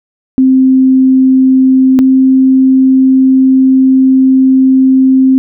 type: tone pair in turn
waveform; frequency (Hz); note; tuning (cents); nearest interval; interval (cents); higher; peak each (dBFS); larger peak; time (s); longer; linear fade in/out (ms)
sine; 261.6 / 262.8; C4 / C4; 0 / +8; unison; 8; second; -3; neither; 0.38-1.99 / 1.99-5.38; second; 0
effects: none